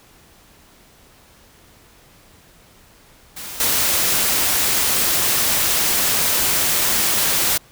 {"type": "noise with level steps", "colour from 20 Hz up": "white", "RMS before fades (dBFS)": [-32, -18], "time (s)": [3.36, 7.58], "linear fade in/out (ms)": 10, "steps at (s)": 3.6, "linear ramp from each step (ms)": 2, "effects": ["pink hiss -50 dBFS RMS until 7.71 s"]}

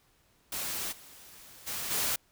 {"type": "noise with level steps", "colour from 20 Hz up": "white", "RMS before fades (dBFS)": [-35, -52, -36, -30], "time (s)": [0.52, 2.16], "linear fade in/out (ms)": 5, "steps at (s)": [0.91, 1.66, 1.9], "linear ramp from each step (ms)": 20, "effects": ["pink hiss -67 dBFS RMS until 2.31 s"]}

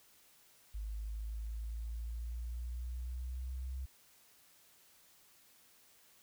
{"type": "exponential sweep", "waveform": "sine", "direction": "up", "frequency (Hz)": [51.91, 65.41], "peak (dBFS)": -38, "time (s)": [0.74, 3.86], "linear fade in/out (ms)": 10, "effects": ["white hiss -65 dBFS RMS until 6.22 s"]}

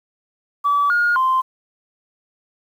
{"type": "tone with pitch steps", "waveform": "sine", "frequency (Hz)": [1149, 1428, 1042], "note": ["D6", "F6", "C6"], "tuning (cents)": [-38, 38, -7], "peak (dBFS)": -13, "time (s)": [0.64, 1.42], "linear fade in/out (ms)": 20, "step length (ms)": 260, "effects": ["tanh soft clip ceiling -10 dBFS", "8-bit"]}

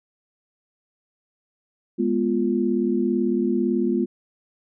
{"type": "chord", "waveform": "sine", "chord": "F diminished", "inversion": "first", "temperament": "equal with one note detuned", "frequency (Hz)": [207.7, 245.7, 349.2], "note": ["Ab3", "Cb4", "F4"], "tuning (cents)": [0, -9, 0], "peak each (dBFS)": [-24, -23, -23], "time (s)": [1.98, 4.06], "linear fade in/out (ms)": 20, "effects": []}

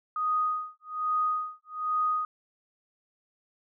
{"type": "tone with tremolo", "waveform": "sine", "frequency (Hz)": 1244.5, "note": "D#6", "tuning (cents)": 0, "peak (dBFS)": -23, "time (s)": [0.16, 2.25], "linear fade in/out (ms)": 2, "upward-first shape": "sine", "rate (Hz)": 1.2, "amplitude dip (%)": 100, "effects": []}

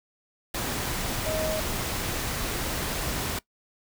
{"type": "tone in noise", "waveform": "sine", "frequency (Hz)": 628, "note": "D#5", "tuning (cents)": 16, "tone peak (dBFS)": -28, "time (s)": [1.26, 1.6], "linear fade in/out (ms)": 5, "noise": "pink", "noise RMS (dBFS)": -30, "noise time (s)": [0.54, 3.39], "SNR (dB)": -1, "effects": ["noise-tail reverb RT60 0.1 s tail -20 dB re dry"]}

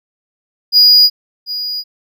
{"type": "tone with echo", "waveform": "triangle", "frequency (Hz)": 4899, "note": "D#8", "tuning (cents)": -28, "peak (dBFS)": -3, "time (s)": [0.72, 1.1], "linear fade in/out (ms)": 50, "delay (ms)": 740, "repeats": 1, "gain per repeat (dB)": -14, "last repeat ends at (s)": 1.84, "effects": []}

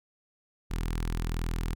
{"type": "tone with notch filter", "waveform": "sawtooth", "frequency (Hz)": 41.2, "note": "E1", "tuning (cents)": 0, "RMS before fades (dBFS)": -31, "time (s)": [0.7, 1.75], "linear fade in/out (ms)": 20, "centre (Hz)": 590, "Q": 1.3, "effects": []}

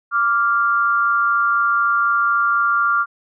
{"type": "tone pair together", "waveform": "sine", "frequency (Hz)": [1169, 1393], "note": ["D6", "F6"], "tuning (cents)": [-8, -5], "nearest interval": "minor third", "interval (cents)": 303, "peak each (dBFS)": [-18, -16], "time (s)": [0.11, 3.06], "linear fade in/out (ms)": 50, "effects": []}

